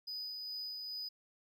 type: tone with tremolo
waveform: triangle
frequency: 4978 Hz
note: D#8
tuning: in tune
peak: -38 dBFS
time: 0.07-1.09 s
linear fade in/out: 10 ms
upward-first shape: sine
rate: 2.4 Hz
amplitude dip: 25%
effects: none